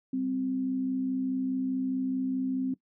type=tone pair together; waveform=sine; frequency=196 / 260.8 Hz; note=G3 / C4; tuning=0 / -5 cents; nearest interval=perfect fourth; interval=495 cents; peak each=-38 / -27 dBFS; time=0.13-2.74 s; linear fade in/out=5 ms; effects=noise-tail reverb RT60 0.1 s tail -19 dB re dry